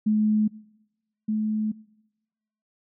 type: tone pair in turn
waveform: sine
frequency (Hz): 213.8 / 215.3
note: A3 / A3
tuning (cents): -49 / -37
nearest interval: unison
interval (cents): 12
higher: second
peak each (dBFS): -18 / -22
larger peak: first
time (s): 0.06-0.48 / 1.28-1.72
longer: second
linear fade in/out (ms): 10
effects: noise-tail reverb RT60 1.0 s tail -23 dB re dry